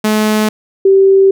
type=tone pair in turn; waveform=sawtooth / sine; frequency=214.5 / 387.8 Hz; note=A3 / G4; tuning=-44 / -19 cents; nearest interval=minor seventh; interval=1025 cents; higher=second; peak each=-6 / -4 dBFS; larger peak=second; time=0.04-0.49 / 0.85-1.31 s; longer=second; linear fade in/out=5 ms; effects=none